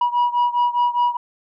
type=beating tone pair; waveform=sine; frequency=966 / 970.9 Hz; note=B5 / B5; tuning=-39 / -30 cents; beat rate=4.9 Hz; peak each=-16 / -18 dBFS; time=0.01-1.17 s; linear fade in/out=5 ms; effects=tanh soft clip ceiling -13 dBFS